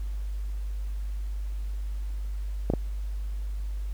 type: clicks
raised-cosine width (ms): 2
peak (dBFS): -11 / -11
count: 2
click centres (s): 2.701 / 2.737
effects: added 50 Hz sine -29 dBFS peak until 3.93 s + pink hiss -56 dBFS RMS until 3.93 s